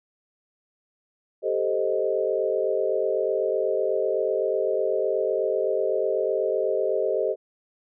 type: chord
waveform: sine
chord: A half-diminished seventh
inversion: third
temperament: equal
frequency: 392 / 440 / 523.3 / 622.3 Hz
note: G4 / A4 / C5 / Eb5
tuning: 0 / 0 / 0 / 0 cents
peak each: -27 dBFS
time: 1.42-7.36 s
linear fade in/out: 50 ms
effects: none